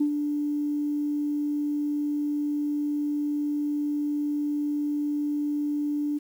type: tone with ADSR envelope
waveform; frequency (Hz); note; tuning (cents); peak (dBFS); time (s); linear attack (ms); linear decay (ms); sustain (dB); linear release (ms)
sine; 293.7; D4; 0; -18; 0-6.19; 9; 86; -6; 19
effects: tanh soft clip ceiling -15 dBFS + 9-bit